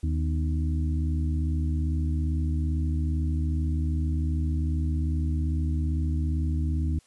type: harmonic tone with a mistuned harmonic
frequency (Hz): 77.78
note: D#2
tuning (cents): 0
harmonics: 1 / 2 / 3 / 4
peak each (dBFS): -24 / -33 / -35 / -37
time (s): 0.03-6.99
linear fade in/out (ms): 5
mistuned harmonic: 3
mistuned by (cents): +110
effects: white hiss -62 dBFS RMS until 7.06 s + resampled to 24000 Hz